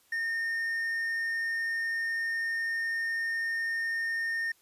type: tone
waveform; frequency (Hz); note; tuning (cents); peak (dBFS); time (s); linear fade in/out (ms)
triangle; 1828; A#6; -34; -27; 0.12-4.52; 5
effects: white hiss -65 dBFS RMS until 4.61 s + resampled to 32000 Hz